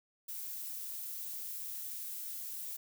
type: noise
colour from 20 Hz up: violet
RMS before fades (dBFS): -42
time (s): 0.28-2.77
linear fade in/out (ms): 10
effects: none